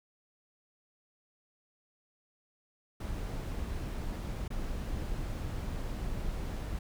brown noise with dropouts, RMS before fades -36 dBFS, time 3-6.79 s, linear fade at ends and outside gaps 5 ms, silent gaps 4.48-4.503 s, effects none

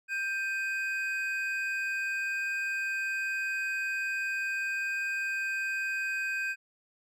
triangle tone pair together, 1574.9 / 2500 Hz, G6 / D#7, +8 / +8 cents, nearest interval minor sixth, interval 800 cents, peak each -30 / -32 dBFS, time 0.08-6.56 s, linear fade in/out 50 ms, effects none

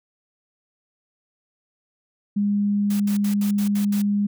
sine tone, 203.9 Hz, G#3, 32 cents flat, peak -18 dBFS, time 2.36-4.27 s, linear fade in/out 10 ms
white noise bursts, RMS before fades -36 dBFS, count 7, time 2.9-4.02 s, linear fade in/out 5 ms, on 100 ms, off 70 ms
effects none

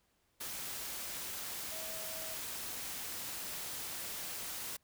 sine tone in noise, 644 Hz, E5, 41 cents flat, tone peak -49 dBFS, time 1.71-2.35 s, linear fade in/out 10 ms, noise white, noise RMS -42 dBFS, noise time 0.4-4.77 s, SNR -10 dB, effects pink hiss -75 dBFS RMS until 4.83 s

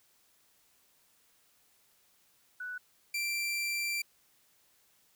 sine / sawtooth tone pair in turn, 1483 / 2354 Hz, F#6 / D7, +4 / +3 cents, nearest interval minor sixth, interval 799 cents, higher second, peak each -37 / -28 dBFS, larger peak second, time 2.6-2.78 / 3.14-4.02 s, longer second, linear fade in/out 5 ms, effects white hiss -68 dBFS RMS until 5.15 s

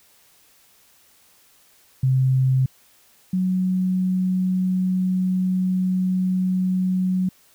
sine tone pair in turn, 130.81 / 184.99 Hz, C3 / F#3, 0 / 0 cents, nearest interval tritone, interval 600 cents, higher second, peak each -15 / -18 dBFS, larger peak first, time 2.03-2.66 / 3.33-7.29 s, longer second, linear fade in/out 5 ms, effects white hiss -56 dBFS RMS until 7.54 s

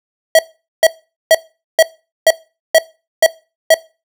square tone bursts, 646 Hz, E5, 35 cents flat, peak -5 dBFS, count 8, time 0.35-3.742 s, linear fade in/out 2 ms, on 39 ms, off 440 ms, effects noise-tail reverb RT60 0.3 s tail -20 dB re dry

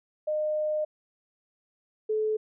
sine tone pair in turn, 611 / 432 Hz, D#5 / A4, -32 / -32 cents, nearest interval tritone, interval 600 cents, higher first, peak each -25 / -24 dBFS, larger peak second, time 0.27-0.85 / 2.09-2.37 s, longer first, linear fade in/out 10 ms, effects none

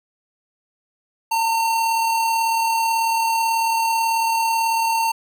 square tone with amplitude modulation, 908 Hz, A#5, 46 cents flat, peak -17 dBFS, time 1.31-5.12 s, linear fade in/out 10 ms, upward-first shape sine, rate 38.2 Hz, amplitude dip 25%, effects none

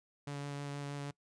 sawtooth tone with vibrato, 142.7 Hz, D3, 49 cents flat, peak -35 dBFS, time 0.27-1.11 s, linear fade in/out 5 ms, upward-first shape sine, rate 6.3 Hz, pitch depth 11 cents each way, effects noise-tail reverb RT60 0.1 s tail -22 dB re dry + resampled to 22050 Hz

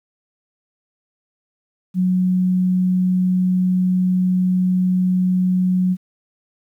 sine tone, 183.4 Hz, F#3, 15 cents flat, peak -14 dBFS, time 1.94-5.97 s, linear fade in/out 50 ms, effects 9-bit

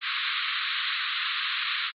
white band-pass noise, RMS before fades -29 dBFS, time 0.01-1.92 s, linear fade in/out 50 ms, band 1100 to 4100 Hz, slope 96 dB/octave, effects MP3 32 kbps

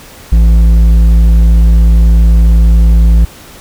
sine tone with hard clipping, 55.8 Hz, A1, 25 cents sharp, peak -4 dBFS, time 0.32-3.25 s, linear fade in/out 5 ms, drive 6 dB, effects pink hiss -34 dBFS RMS until 3.6 s

